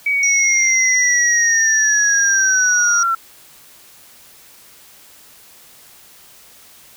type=linear sweep; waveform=sine; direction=down; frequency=2280 to 1342 Hz; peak=-14 dBFS; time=0.06-3.15 s; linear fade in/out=5 ms
type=tone; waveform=sine; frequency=5750 Hz; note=F8; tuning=50 cents sharp; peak=-15 dBFS; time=0.23-3.03 s; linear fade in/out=2 ms
effects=white hiss -45 dBFS RMS until 6.96 s